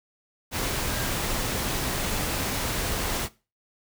sine tone in noise, 1608 Hz, G6, 44 cents sharp, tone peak -39 dBFS, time 0.87-1.12 s, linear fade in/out 50 ms, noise pink, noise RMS -28 dBFS, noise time 0.51-3.29 s, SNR -14 dB, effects noise-tail reverb RT60 0.3 s tail -19 dB re dry

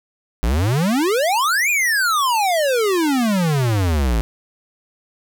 square exponential two-way sweep, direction up then down, 51.9 to 2489 to 51.9 Hz, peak -16 dBFS, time 0.43-4.21 s, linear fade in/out 0 ms, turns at 1.7 s, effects none

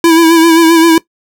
square tone with vibrato, 329.6 Hz, E4, in tune, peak -4 dBFS, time 0.04-0.98 s, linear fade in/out 2 ms, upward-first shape sine, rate 7.6 Hz, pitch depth 43 cents each way, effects noise-tail reverb RT60 0.1 s tail -19 dB re dry

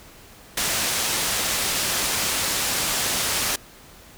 white low-pass noise, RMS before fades -24 dBFS, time 0.57-3.56 s, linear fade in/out 5 ms, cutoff 9300 Hz, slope 12 dB/octave, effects pink hiss -47 dBFS RMS until 4.17 s

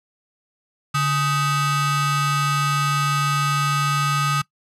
45% pulse ring-modulated tone, 698.5 Hz, F5, in tune, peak -15 dBFS, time 0.94-4.42 s, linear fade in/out 10 ms, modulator 554 Hz, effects noise-tail reverb RT60 0.1 s tail -21 dB re dry + low-pass 11000 Hz 12 dB/octave

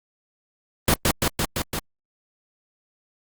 pink noise with echo, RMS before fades -17 dBFS, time 0.88-0.94 s, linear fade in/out 2 ms, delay 170 ms, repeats 5, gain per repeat -2 dB, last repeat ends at 1.79 s, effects Opus 24 kbps

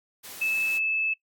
white high-pass noise, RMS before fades -41 dBFS, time 0.23-0.79 s, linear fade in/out 20 ms, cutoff 110 Hz, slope 12 dB/octave
sine tone, 2615 Hz, E7, 15 cents flat, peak -23 dBFS, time 0.41-1.14 s, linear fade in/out 10 ms
effects noise-tail reverb RT60 0.1 s tail -18 dB re dry + AAC 64 kbps

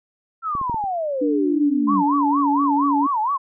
sine exponential sweep, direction down, 1368 to 178.2 Hz, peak -21 dBFS, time 0.42-2.04 s, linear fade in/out 50 ms
clicks, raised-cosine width 3 ms, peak -20 / -23 / -17 / -19 / -27 dBFS, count 5, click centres 0.552 / 0.614 / 0.697 / 0.744 / 0.84 s
sine tone with pitch glide, 293.5 to 284.5 Hz, D4 to C#4, -1 to +45 cents, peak -18 dBFS, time 1.21-3.07 s, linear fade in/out 10 ms, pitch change -54 cents, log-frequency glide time 1.39-2.52 s
sine tone with vibrato, 987.8 Hz, B5, in tune, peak -18 dBFS, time 1.87-3.38 s, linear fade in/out 20 ms, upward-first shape sine, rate 4.3 Hz, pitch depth 260 cents each way
effects none

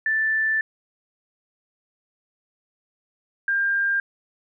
sine tone pair in turn, 1763 / 1598.8 Hz, A6 / G6, +3 / +34 cents, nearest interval major second, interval 169 cents, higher first, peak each -19 dBFS, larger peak neither, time 0.06-0.61 / 3.48-4 s, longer first, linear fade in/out 2 ms, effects none

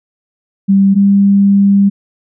sine tone pair in turn, 196 / 198.97 Hz, G3 / G3, 0 / +26 cents, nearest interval unison, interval 26 cents, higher second, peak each -5 dBFS, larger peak neither, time 0.68-0.95 / 0.95-1.9 s, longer second, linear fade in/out 20 ms, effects none

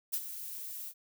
violet noise with ADSR envelope, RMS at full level -31 dBFS, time 0.12-0.94 s, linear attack 23 ms, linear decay 53 ms, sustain -11 dB, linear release 65 ms, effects none

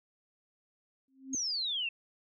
sine tone with exponential growth, 266 Hz, C4, 29 cents sharp, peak -33 dBFS, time 1.08-1.35 s, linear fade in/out 2 ms, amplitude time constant 57 ms
sine exponential sweep, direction down, 6600 to 2637 Hz, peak -31 dBFS, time 1.33-1.89 s, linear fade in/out 5 ms
effects none

